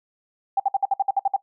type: tone bursts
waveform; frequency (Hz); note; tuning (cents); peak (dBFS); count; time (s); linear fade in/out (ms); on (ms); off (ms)
sine; 787; G5; +7; -16; 10; 0.57-1.364; 5; 29; 56
effects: noise-tail reverb RT60 0.1 s tail -18 dB re dry